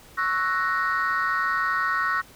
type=chord; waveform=sine; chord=F# dominant seventh; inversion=second; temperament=equal; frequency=1108.7 / 1318.5 / 1480 / 1864.7 Hz; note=C#6 / E6 / F#6 / A#6; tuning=0 / 0 / 0 / 0 cents; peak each=-26 dBFS; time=0.17-2.22 s; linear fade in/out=20 ms; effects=tanh soft clip ceiling -16 dBFS + pink hiss -50 dBFS RMS until 2.35 s